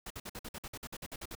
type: noise bursts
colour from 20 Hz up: pink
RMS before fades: -43 dBFS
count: 14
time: 0.06-1.352 s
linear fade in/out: 5 ms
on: 44 ms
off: 52 ms
effects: none